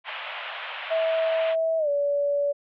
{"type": "band-pass noise", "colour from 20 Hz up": "white", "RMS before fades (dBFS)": -35, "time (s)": [0.04, 1.56], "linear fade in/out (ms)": 50, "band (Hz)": [570, 3200], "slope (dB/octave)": 48}
{"type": "tone with pitch glide", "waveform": "sine", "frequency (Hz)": [650, 572.4], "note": ["E5", "D5"], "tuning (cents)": [-24, -45], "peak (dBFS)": -21, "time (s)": [0.9, 2.53], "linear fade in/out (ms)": 20, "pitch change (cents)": -221, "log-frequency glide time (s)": [1.78, 1.89]}
{"effects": []}